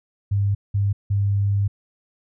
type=tone bursts at uneven times; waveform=sine; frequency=100.3 Hz; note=G2; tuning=40 cents sharp; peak=-17 dBFS; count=3; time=0.31-0.55 / 0.74-0.93 / 1.1-1.68 s; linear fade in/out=10 ms; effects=none